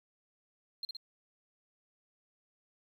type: tone with echo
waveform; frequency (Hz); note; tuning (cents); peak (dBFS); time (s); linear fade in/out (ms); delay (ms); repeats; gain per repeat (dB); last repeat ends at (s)
sine; 4186; C8; 0; -34; 0.83-0.85; 2; 59; 2; -3; 0.968
effects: tanh soft clip ceiling -32 dBFS + 11-bit